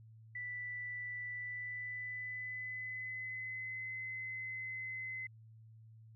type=tone with pitch glide; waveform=sine; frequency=1975.5 to 2045 Hz; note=B6 to C7; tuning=0 to -40 cents; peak=-40 dBFS; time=0.35-5.27 s; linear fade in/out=5 ms; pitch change=+60 cents; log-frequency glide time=1.32-3.93 s; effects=added 111 Hz sine -55 dBFS peak until 6.15 s